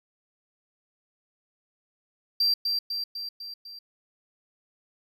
triangle tone with echo, 4712 Hz, D8, 5 cents sharp, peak -19 dBFS, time 2.4-2.54 s, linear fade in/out 5 ms, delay 250 ms, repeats 5, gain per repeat -4 dB, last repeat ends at 3.79 s, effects none

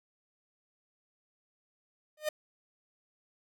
45% pulse tone with exponential growth, 610 Hz, D#5, 34 cents flat, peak -26 dBFS, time 2.17-2.29 s, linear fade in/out 5 ms, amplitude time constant 25 ms, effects none

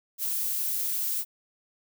violet noise, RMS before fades -29 dBFS, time 0.18-1.25 s, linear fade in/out 50 ms, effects none

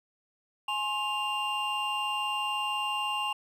triangle tone cluster, 838 / 1064 / 2792 Hz, G#5 / C6 / F7, +15 / +29 / -1 cents, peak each -32 / -32 / -30 dBFS, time 0.68-3.33 s, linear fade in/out 5 ms, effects none

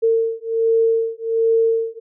sine beating tone pair, 452.9 / 454.2 Hz, A#4 / A#4, -50 / -45 cents, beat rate 1.3 Hz, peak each -18 dBFS, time 0.02-2 s, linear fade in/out 20 ms, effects none

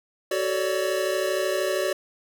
square chord, D major seventh, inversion first, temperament equal with one note detuned, 375.8 / 440 / 554.4 / 587.3 Hz, F#4 / A4 / C#5 / D5, +27 / 0 / 0 / 0 cents, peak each -28 / -34 / -30 / -28 dBFS, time 0.31-1.93 s, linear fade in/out 5 ms, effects none

